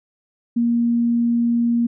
sine tone, 235.6 Hz, A#3, 19 cents sharp, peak -15 dBFS, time 0.56-1.87 s, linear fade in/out 10 ms, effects none

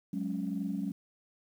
sine chord, F# suspended second, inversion none, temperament equal, 185 / 207.7 / 277.2 Hz, F#3 / G#3 / C#4, 0 / 0 / 0 cents, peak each -35 / -35 / -36 dBFS, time 0.13-0.92 s, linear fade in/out 5 ms, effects tanh soft clip ceiling -23 dBFS + 10-bit

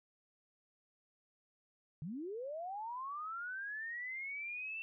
sine linear sweep, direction up, 137.4 to 2695 Hz, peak -40 dBFS, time 2.02-4.82 s, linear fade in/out 0 ms, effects none

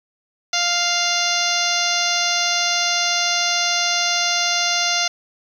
harmonic tone, 698.5 Hz, F5, in tune, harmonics 1 / 2 / 3 / 4 / 5 / 6 / 7 / 8 / 9, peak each -26 / -26 / -26 / -26 / -26 / -26 / -26 / -26 / -26 dBFS, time 0.53-5.08 s, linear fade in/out 5 ms, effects 8-bit

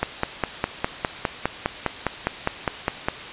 click train, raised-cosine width 0.5 ms, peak -5 dBFS, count 16, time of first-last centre 0.03-3.085 s, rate 4.91 Hz, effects white hiss -35 dBFS RMS until 3.32 s + resampled to 8000 Hz

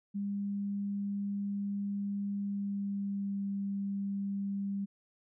sine tone with pitch glide, 201 to 198.58 Hz, G3 to G3, +44 to +23 cents, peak -32 dBFS, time 0.14-4.86 s, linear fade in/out 20 ms, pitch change -21 cents, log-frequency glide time 2.36-3.43 s, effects none

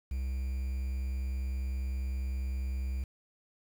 triangle tone with quantisation, 65 Hz, C2, 11 cents flat, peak -29 dBFS, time 0.11-3.04 s, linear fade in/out 5 ms, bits 9, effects none

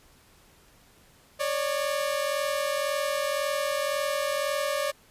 sawtooth tone pair together, 555.1 / 597 Hz, C#5 / D5, +2 / +28 cents, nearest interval minor second, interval 126 cents, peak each -25 / -25 dBFS, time 1.39-4.92 s, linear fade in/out 20 ms, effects pink hiss -58 dBFS RMS until 5.1 s + resampled to 32000 Hz

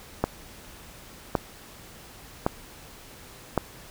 click train, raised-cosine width 1 ms, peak -7 dBFS, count 4, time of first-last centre 0.24-3.577 s, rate 0.899 Hz, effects pink hiss -47 dBFS RMS until 3.9 s

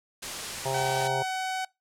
white noise, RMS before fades -34 dBFS, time 0.22-1.08 s, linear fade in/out 10 ms
harmonic tone, 133.3 Hz, C3, 33 cents sharp, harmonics 1 / 3 / 4 / 5 / 6 / 7, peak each -34 / -34 / -34 / -34 / -34 / -34 dBFS, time 0.65-1.23 s, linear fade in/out 10 ms
sawtooth tone with pitch glide, 761 to 752.3 Hz, F#5 to F#5, +48 to +29 cents, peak -25 dBFS, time 0.74-1.65 s, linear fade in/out 5 ms, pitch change -19 cents, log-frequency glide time 1-1.14 s
effects noise-tail reverb RT60 0.2 s tail -23 dB re dry + low-pass 9000 Hz 12 dB/octave

